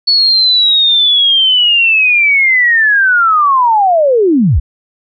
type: linear sweep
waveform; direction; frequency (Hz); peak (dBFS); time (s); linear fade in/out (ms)
sine; down; 4435 to 46.25; -6; 0.07-4.6; 10
effects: none